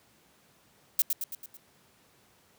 violet noise with echo, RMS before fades -23 dBFS, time 0.99-1.02 s, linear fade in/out 2 ms, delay 110 ms, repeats 5, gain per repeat -5 dB, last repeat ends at 1.57 s, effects pink hiss -63 dBFS RMS until 2.58 s + high-pass 100 Hz 12 dB/octave

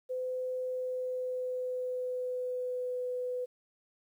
sine tone with pitch glide, 509 to 499.1 Hz, C5 to B4, -48 to +18 cents, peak -32 dBFS, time 0.09-3.46 s, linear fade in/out 20 ms, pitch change -34 cents, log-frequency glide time 0.56-3.08 s, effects 11-bit

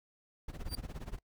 brown noise with tremolo, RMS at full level -38 dBFS, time 0.48-1.19 s, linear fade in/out 5 ms, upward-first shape sine, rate 17 Hz, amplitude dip 90%
sawtooth tone with exponential growth, 4684 Hz, D8, 5 cents flat, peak -31 dBFS, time 0.65-0.75 s, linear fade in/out 1 ms, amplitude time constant 20 ms
effects noise-tail reverb RT60 0.1 s tail -25 dB re dry

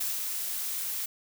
blue noise with ADSR envelope, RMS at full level -30 dBFS, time 0-1.06 s, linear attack 9 ms, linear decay 190 ms, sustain -3 dB, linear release 6 ms, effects none

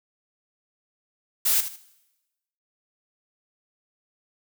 blue noise with echo, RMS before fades -21 dBFS, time 1.45-1.61 s, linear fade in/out 10 ms, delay 77 ms, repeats 2, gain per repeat -11 dB, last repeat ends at 1.764 s, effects noise-tail reverb RT60 1.0 s tail -20 dB re dry

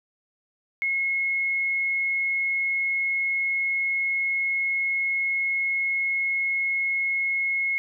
sine tone, 2170 Hz, C#7, 37 cents flat, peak -22 dBFS, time 0.82-7.78 s, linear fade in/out 0 ms, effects none

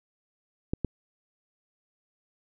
clicks, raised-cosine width 3 ms, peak -14 dBFS, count 2, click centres 0.735 / 0.847 s, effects none

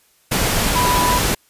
sine tone in noise, 987.8 Hz, B5, in tune, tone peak -16 dBFS, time 0.75-1.19 s, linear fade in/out 10 ms, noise pink, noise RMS -18 dBFS, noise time 0.31-1.35 s, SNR -1 dB, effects white hiss -57 dBFS RMS until 1.49 s + resampled to 32000 Hz

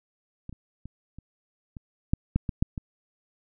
clicks, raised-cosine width 5 ms, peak -25 / -30 / -27 / -30 / -27 / -9 / -10 / -16 / -9 / -20 dBFS, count 10, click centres 0.494 / 0.527 / 0.856 / 1.186 / 1.768 / 2.135 / 2.36 / 2.492 / 2.625 / 2.778 s, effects none

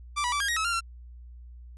sawtooth tone with pitch steps, 1172 / 975 / 1160 / 1623 / 1885 / 1293 / 1390 / 1361 Hz, D6 / B5 / D6 / G#6 / A#6 / E6 / F6 / F6, -4 / -23 / -22 / -40 / +19 / -34 / -9 / -45 cents, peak -22 dBFS, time 0.16-0.808 s, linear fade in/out 20 ms, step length 81 ms, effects added 60 Hz sine -43 dBFS peak until 1.77 s + resampled to 24000 Hz

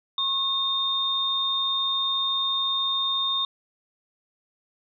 sine tone pair together, 1085 / 3654 Hz, C#6 / A#7, -37 / -35 cents, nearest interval octave + major sixth, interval 2102 cents, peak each -30 / -23 dBFS, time 0.18-3.45 s, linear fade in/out 2 ms, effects none

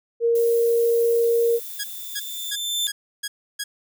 sine tone, 466.2 Hz, A#4, in tune, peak -16 dBFS, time 0.2-1.6 s, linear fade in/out 50 ms
violet noise, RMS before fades -35 dBFS, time 0.35-2.51 s, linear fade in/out 5 ms
sawtooth tone with exponential growth, 3548 Hz, A7, 14 cents sharp, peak -17 dBFS, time 1.16-2.87 s, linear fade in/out 0 ms, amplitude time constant 370 ms
10% pulse tone bursts, 1655 Hz, G#6, 6 cents flat, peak -17 dBFS, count 6, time 1.79-3.64 s, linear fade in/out 10 ms, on 50 ms, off 310 ms
effects none

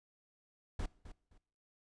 brown noise with echo, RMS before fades -36 dBFS, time 0.79-0.86 s, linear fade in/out 5 ms, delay 260 ms, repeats 2, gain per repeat -13 dB, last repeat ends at 1.38 s, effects noise-tail reverb RT60 0.7 s tail -22 dB re dry + resampled to 22050 Hz

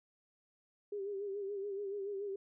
sine tone with vibrato, 400 Hz, G4, 35 cents sharp, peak -37 dBFS, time 0.92-2.36 s, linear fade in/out 5 ms, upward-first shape sine, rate 7 Hz, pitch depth 60 cents each way, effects none

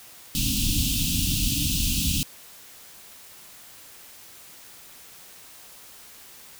pink band-stop noise, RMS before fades -24 dBFS, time 0.35-2.23 s, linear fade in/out 0 ms, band 300 to 2600 Hz, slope 96 dB/octave, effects white hiss -47 dBFS RMS until 6.59 s

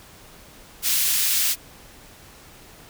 white high-pass noise, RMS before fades -21 dBFS, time 0.82-1.56 s, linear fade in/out 50 ms, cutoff 2300 Hz, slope 12 dB/octave, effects pink hiss -47 dBFS RMS until 2.89 s

